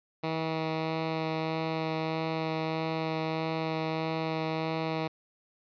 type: tone with vibrato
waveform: 10% pulse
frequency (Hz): 160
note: D#3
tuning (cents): +49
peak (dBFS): -21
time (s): 0.23-5.08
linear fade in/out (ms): 10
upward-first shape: sine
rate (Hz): 1.6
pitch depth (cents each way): 9
effects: resampled to 11025 Hz